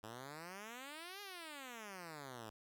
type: exponential two-way sweep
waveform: 5% pulse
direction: up then down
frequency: 105.3 to 415.3 to 105.3 Hz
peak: -37 dBFS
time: 0.03-2.5 s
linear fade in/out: 5 ms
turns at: 1.21 s
effects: none